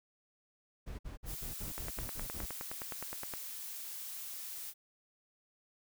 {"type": "noise bursts", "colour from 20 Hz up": "brown", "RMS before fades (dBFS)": -43, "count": 9, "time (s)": [0.86, 2.462], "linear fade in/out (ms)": 20, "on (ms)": 130, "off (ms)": 54}
{"type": "noise", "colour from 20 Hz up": "blue", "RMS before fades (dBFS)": -44, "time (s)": [1.25, 4.74], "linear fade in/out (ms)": 50}
{"type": "click train", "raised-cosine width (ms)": 0.5, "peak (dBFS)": -26, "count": 16, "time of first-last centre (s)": [1.78, 3.338], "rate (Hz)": 9.63}
{"effects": []}